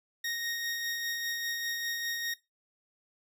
20% pulse tone with tremolo, 1864.7 Hz, A#6, in tune, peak -26 dBFS, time 0.24-2.34 s, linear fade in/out 5 ms, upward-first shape sine, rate 5 Hz, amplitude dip 30%, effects noise-tail reverb RT60 0.2 s tail -19 dB re dry

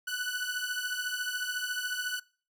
sawtooth beating tone pair, 1480 / 1494 Hz, F#6 / F#6, 0 / +16 cents, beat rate 14 Hz, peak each -31 dBFS, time 0.07-2.2 s, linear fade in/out 10 ms, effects noise-tail reverb RT60 0.4 s tail -23 dB re dry

